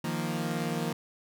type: chord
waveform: sawtooth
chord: Eb suspended second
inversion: none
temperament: equal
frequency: 155.56 / 174.61 / 233.1 Hz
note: Eb3 / F3 / Bb3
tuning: 0 / 0 / 0 cents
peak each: -30 dBFS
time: 0.04-0.93 s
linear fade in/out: 5 ms
effects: none